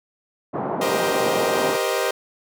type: band-pass noise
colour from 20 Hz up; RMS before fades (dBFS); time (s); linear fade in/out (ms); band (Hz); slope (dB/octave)
white; -26; 0.53-1.77; 20; 140 to 910; 24
type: chord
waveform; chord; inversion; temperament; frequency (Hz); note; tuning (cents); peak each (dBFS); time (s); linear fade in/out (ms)
sawtooth; C minor seventh; second; equal with one note detuned; 392 / 472.4 / 523.3 / 622.3; G4 / Bb4 / C5 / Eb5; 0 / +23 / 0 / 0; -22; 0.81-2.11; 5
effects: none